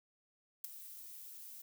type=noise with ADSR envelope; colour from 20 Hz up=violet; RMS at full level=-37 dBFS; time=0.64-1.62 s; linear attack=4 ms; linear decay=11 ms; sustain=-14 dB; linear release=6 ms; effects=none